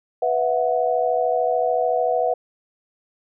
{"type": "chord", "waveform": "sine", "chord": "B suspended fourth", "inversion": "none", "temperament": "equal with one note detuned", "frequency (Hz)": [493.9, 659.3, 732.8], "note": ["B4", "E5", "F#5"], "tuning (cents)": [0, 0, -17], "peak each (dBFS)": -22, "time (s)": [0.22, 2.34], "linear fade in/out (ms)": 5, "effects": []}